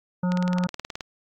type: harmonic tone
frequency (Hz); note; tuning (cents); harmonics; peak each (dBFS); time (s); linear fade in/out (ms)
180; F#3; -47; 1 / 3 / 5 / 7 / 8; -21 / -34 / -35 / -41 / -41; 0.23-0.67; 5
type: click train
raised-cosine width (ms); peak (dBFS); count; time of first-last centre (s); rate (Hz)
0.2; -15; 14; 0.32-1.008; 18.9
effects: AAC 48 kbps